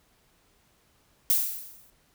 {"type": "noise with exponential decay", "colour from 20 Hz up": "violet", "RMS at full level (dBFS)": -20, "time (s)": [1.3, 1.9], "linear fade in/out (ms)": 0, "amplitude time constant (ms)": 130, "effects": ["pink hiss -65 dBFS RMS until 2.14 s"]}